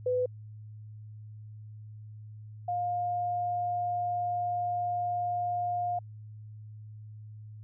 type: tone pair in turn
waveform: sine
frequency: 501 / 708.5 Hz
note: B4 / F5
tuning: +25 / +25 cents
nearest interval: tritone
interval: 600 cents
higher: second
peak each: -25 / -28 dBFS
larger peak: first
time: 0.06-0.26 / 2.68-5.99 s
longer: second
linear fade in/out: 5 ms
effects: added 107 Hz sine -43 dBFS peak until 7.63 s